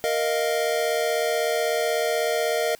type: chord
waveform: square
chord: Bb suspended fourth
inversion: none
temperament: equal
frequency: 466.2 / 622.3 / 698.5 Hz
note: Bb4 / Eb5 / F5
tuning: 0 / 0 / 0 cents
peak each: -26 / -26 / -29 dBFS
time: 0.04-2.75 s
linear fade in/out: 0 ms
effects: white hiss -53 dBFS RMS until 2.79 s